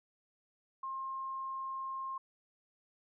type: tone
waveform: sine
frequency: 1065 Hz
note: C6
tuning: 30 cents sharp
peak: -37 dBFS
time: 0.83-2.18 s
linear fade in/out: 5 ms
effects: none